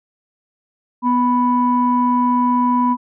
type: tone pair together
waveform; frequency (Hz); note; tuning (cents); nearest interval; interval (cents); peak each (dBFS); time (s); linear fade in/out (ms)
sine; 246.9 / 987.6; B3 / B5; 0 / 0; 2 octaves; 2400; -15; 1.02-2.97; 50
effects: tanh soft clip ceiling -5 dBFS